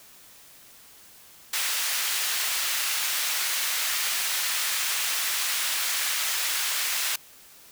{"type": "high-pass noise", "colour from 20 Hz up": "pink", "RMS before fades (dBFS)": -27, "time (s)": [1.53, 7.16], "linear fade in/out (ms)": 5, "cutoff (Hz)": 1800, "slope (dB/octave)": 12, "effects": ["white hiss -51 dBFS RMS until 7.71 s"]}